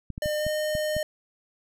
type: clicks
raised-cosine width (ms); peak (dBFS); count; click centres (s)
5; -21; 6; 0.103 / 0.179 / 0.259 / 0.466 / 0.752 / 0.966
type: tone with pitch glide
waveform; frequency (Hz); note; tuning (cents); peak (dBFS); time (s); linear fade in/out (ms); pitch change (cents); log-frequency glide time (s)
square; 604 to 611.4; D5 to D#5; +48 to -30; -26; 0.22-1.03; 2; +22; 0.38-0.46
effects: none